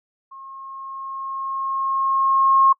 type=tone with level ramp; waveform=sine; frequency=1078 Hz; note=C#6; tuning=49 cents flat; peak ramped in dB=-37 to -10 dBFS; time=0.31-2.73 s; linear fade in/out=10 ms; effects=noise-tail reverb RT60 0.1 s tail -25 dB re dry